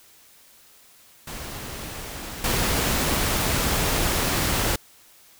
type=noise with level steps; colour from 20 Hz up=pink; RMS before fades=-35 / -23 dBFS; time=1.27-4.76 s; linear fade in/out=5 ms; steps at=2.44 s; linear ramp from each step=2 ms; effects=white hiss -53 dBFS RMS until 5.39 s